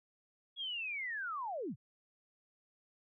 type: linear sweep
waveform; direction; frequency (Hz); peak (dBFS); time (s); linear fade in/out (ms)
sine; down; 3363 to 86.9; -37; 0.56-1.76; 50
effects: none